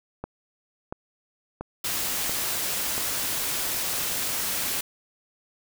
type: click train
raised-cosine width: 1 ms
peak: -18 dBFS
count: 5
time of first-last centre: 0.24-2.98 s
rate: 1.46 Hz
type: noise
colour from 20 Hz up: white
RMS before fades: -28 dBFS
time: 1.84-4.81 s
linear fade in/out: 5 ms
effects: none